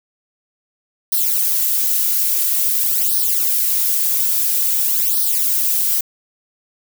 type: noise with flanger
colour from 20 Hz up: violet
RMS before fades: -17 dBFS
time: 1.12-6.01 s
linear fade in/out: 5 ms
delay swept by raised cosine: 0.2 to 4.2 ms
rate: 0.49 Hz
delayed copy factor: +0.9
effects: none